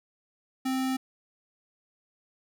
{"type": "tone", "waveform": "square", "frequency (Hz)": 261.6, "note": "C4", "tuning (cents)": 0, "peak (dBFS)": -27, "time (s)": [0.65, 0.97], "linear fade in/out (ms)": 10, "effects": []}